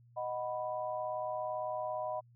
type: chord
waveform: sine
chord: B major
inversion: first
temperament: equal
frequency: 622.3 / 740 / 987.8 Hz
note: D#5 / F#5 / B5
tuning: 0 / 0 / 0 cents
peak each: -37 / -40 / -40 dBFS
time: 0.16-2.21 s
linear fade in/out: 20 ms
effects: added 119 Hz sine -59 dBFS peak until 2.35 s